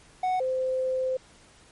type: tone pair in turn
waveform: triangle / sine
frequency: 740 / 517.8 Hz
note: F#5 / C5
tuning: 0 / -18 cents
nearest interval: tritone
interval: 618 cents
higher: first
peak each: -21 / -24 dBFS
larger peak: first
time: 0.23-0.4 / 0.4-1.17 s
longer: second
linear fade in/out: 5 ms
effects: pink hiss -55 dBFS RMS until 1.71 s + MP3 48 kbps